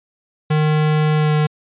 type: tone with pitch glide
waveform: square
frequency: 153.3 to 151.8 Hz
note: D#3 to D#3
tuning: -25 to -42 cents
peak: -14 dBFS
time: 0.5-1.47 s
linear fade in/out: 10 ms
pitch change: -17 cents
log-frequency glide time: 1.16-1.33 s
effects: resampled to 8000 Hz